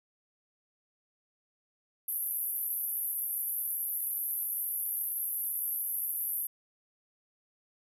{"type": "band-pass noise", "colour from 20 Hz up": "white", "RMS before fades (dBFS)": -34, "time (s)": [2.08, 6.47], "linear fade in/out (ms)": 5, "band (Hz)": [11000, 13000], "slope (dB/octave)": 96, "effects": []}